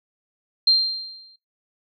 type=tone with exponential decay; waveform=sine; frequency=4173 Hz; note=C8; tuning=5 cents flat; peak=-11 dBFS; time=0.67-1.36 s; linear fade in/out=5 ms; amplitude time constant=150 ms; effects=noise-tail reverb RT60 0.2 s tail -19 dB re dry